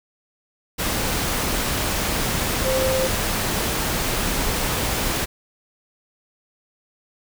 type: tone in noise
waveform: sine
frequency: 523.3 Hz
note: C5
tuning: in tune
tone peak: -20 dBFS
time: 2.64-3.08 s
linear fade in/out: 20 ms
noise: pink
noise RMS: -23 dBFS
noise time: 0.78-5.26 s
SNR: 0 dB
effects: none